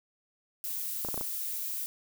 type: noise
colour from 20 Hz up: violet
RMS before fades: -35 dBFS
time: 0.64-1.86 s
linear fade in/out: 0 ms
type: clicks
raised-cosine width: 1 ms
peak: -23 dBFS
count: 5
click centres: 1.049 / 1.087 / 1.143 / 1.177 / 1.211 s
effects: none